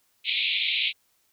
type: band-pass noise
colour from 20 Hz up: pink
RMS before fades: -26 dBFS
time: 0.24-0.93 s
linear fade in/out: 50 ms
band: 2200 to 4000 Hz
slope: 96 dB/octave
effects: white hiss -68 dBFS RMS until 1.32 s